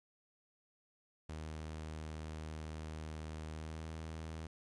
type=tone with pitch glide; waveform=sawtooth; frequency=78.1 to 79.93 Hz; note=D#2 to D#2; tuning=+7 to +47 cents; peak=-39 dBFS; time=1.29-4.47 s; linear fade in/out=5 ms; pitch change=+40 cents; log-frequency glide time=3.52-3.87 s; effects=resampled to 22050 Hz + 12-bit